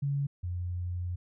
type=tone pair in turn; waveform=sine; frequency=140.8 / 88.81 Hz; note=C#3 / F2; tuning=+27 / +30 cents; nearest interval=minor sixth; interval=797 cents; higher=first; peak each=-27 / -31 dBFS; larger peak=first; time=0.02-0.27 / 0.43-1.16 s; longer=second; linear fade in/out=10 ms; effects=none